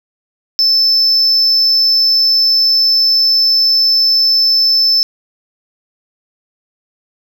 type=tone; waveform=sine; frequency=5274 Hz; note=E8; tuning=in tune; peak=-6 dBFS; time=0.59-5.03 s; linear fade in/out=0 ms; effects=tanh soft clip ceiling -6 dBFS + 7-bit